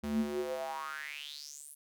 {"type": "tone with high-pass filter sweep", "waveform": "square", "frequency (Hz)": 73, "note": "D2", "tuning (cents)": -10, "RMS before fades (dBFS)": -38, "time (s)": [0.03, 1.75], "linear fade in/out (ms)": 10, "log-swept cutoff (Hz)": [150, 11000], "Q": 6.9, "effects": []}